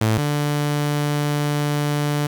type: tone pair in turn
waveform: sawtooth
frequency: 110 / 146.83 Hz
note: A2 / D3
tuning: 0 / 0 cents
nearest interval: perfect fourth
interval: 500 cents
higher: second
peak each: -12 / -15 dBFS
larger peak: first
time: 0.01-0.18 / 0.18-2.27 s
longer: second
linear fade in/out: 5 ms
effects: 7-bit